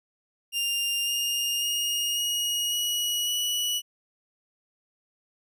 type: tone with pitch steps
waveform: sawtooth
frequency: 2800 / 2828 / 2856 / 2884 / 2912 / 2941 Hz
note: F7 / F7 / F7 / F#7 / F#7 / F#7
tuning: +4 / +21 / +38 / -45 / -28 / -11 cents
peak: -22 dBFS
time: 0.52-3.82 s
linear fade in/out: 50 ms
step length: 550 ms
effects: none